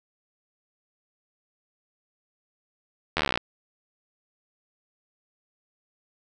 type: slowing click train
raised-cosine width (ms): 0.3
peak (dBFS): -7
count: 15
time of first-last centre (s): 3.17-3.375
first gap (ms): 12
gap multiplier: 1.03
effects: none